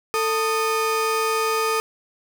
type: tone pair together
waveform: 35% pulse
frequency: 445.4 / 1237.4 Hz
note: A4 / D#6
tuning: +21 / -10 cents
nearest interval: octave + tritone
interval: 1769 cents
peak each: -21 dBFS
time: 0.14-1.8 s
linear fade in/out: 0 ms
effects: none